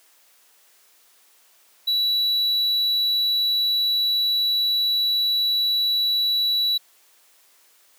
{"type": "tone", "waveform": "triangle", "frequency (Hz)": 3931, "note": "B7", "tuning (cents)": -9, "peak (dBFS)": -17, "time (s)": [1.87, 6.78], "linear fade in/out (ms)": 10, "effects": ["white hiss -57 dBFS RMS until 7.98 s", "high-pass 400 Hz 12 dB/octave"]}